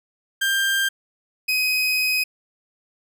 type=tone pair in turn; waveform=30% pulse; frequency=1588 / 2516 Hz; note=G6 / D#7; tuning=+22 / +19 cents; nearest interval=minor sixth; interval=797 cents; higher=second; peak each=-16 dBFS; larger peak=neither; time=0.41-0.89 / 1.48-2.24 s; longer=second; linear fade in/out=10 ms; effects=none